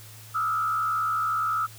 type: tone with frequency modulation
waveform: sine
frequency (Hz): 1300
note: E6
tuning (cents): -24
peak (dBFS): -23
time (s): 0.34-1.67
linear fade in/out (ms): 20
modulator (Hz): 70.6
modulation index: 0.91
effects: added 109 Hz sine -46 dBFS peak until 1.78 s + white hiss -48 dBFS RMS until 1.78 s